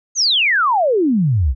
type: exponential sweep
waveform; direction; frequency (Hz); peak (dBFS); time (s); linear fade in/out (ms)
sine; down; 6645 to 57.2; -12; 0.15-1.55; 50
effects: none